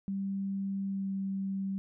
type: tone with pitch glide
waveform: sine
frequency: 195.7 to 194.12 Hz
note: G3 to G3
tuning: -3 to -17 cents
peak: -31 dBFS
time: 0.08-1.78 s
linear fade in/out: 0 ms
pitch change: -14 cents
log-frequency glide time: 0.87-1.1 s
effects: none